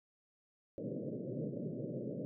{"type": "band-pass noise", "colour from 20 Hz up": "pink", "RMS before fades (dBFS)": -41, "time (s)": [0.78, 2.25], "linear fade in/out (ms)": 0, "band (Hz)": [120, 590], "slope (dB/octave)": 96, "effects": []}